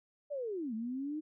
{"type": "linear two-way sweep", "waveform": "sine", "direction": "down then up", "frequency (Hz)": [600, 214.7, 314.6], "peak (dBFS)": -35, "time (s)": [0.3, 1.21], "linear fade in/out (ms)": 20, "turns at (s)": 0.74, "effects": []}